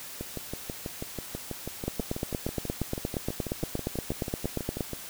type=two click trains; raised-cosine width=2 ms; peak=-15 / -20 dBFS; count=26 / 30; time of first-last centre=1.88-4.807 / 0.21-4.933 s; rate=8.54 / 6.14 Hz; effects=white hiss -42 dBFS RMS until 5.09 s